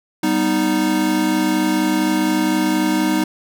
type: chord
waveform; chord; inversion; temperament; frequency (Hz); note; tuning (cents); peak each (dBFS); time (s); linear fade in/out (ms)
square; G augmented; none; equal; 196 / 246.9 / 311.1; G3 / B3 / D#4; 0 / 0 / 0; -23 / -23 / -18; 0.23-3.24; 5
effects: none